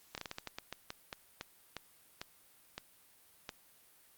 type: slowing click train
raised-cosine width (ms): 0.2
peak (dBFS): -23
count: 16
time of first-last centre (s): 0.15-3.492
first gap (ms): 28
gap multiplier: 1.26
effects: white hiss -64 dBFS RMS until 4.17 s + Opus 48 kbps